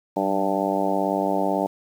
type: harmonic tone with a mistuned harmonic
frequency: 98 Hz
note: G2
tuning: in tune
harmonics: 2 / 3 / 4 / 5 / 6 / 7 / 8 / 9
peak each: -29 / -27 / -30 / -31 / -27 / -28 / -29 / -29 dBFS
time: 0.16-1.67 s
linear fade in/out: 10 ms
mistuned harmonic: 2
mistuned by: -55 cents
effects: 8-bit